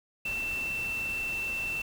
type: tone in noise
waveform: sine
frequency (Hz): 2679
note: E7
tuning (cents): +27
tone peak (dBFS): -30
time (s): 0.25-1.82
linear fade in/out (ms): 5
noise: pink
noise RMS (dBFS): -43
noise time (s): 0.25-1.82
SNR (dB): +10
effects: none